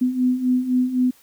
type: beating tone pair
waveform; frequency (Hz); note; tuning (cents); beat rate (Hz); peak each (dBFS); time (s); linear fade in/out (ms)
sine; 249.5 / 253.4; B3 / B3; +18 / +45; 3.9; -23 / -18; 0.01-1.11; 10
effects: white hiss -54 dBFS RMS until 1.22 s